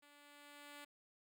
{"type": "tone with level ramp", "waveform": "5% pulse", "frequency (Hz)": 290.1, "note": "D4", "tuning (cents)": -21, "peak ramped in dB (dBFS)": [-53, -40], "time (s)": [0.02, 0.85], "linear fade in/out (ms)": 10, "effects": []}